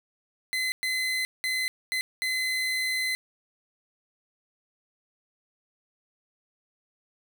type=tone bursts at uneven times; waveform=30% pulse; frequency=2040 Hz; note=C7; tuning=44 cents flat; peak=-23 dBFS; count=5; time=0.53-0.72 / 0.83-1.25 / 1.44-1.68 / 1.92-2.01 / 2.22-3.15 s; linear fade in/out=0 ms; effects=none